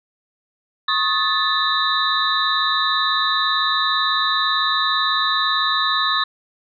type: tone cluster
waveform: sine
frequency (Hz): 1094 / 1252 / 1745 / 3681 / 3953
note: C#6 / D#6 / A6 / A#7 / B7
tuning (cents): -23 / +10 / -15 / -23 / +1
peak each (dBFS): -23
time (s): 0.88-6.24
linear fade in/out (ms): 5
effects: none